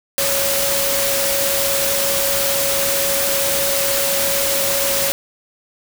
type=tone in noise; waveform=sine; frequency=554.4 Hz; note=C#5; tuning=in tune; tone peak=-22 dBFS; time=0.18-5.12 s; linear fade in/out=0 ms; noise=white; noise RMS=-19 dBFS; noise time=0.18-5.12 s; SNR=-6 dB; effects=none